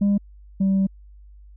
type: tone pair in turn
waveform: sine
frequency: 201.6 / 193.38 Hz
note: G3 / G3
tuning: +49 / -23 cents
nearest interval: minor second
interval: 72 cents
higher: first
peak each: -13 / -14 dBFS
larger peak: first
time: 0.01-0.18 / 0.6-0.87 s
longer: second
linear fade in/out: 10 ms
effects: tanh soft clip ceiling -15 dBFS + added 50 Hz sine -43 dBFS peak until 1.56 s